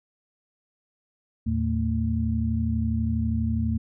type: tone cluster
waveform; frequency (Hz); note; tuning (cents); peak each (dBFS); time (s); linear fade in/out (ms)
sine; 79.4 / 111.6 / 224.5; D#2 / A2 / A3; +36 / +25 / +35; -26 / -28 / -26; 1.46-3.78; 10
effects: none